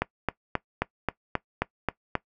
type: click train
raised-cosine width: 0.5 ms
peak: -9 dBFS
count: 9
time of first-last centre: 0.02-2.153 s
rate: 3.75 Hz
effects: noise-tail reverb RT60 0.1 s tail -20 dB re dry